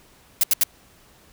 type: noise bursts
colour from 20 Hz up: blue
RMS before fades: -17 dBFS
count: 3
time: 0.41-0.635 s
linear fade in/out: 2 ms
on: 25 ms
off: 75 ms
effects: pink hiss -54 dBFS RMS until 1.32 s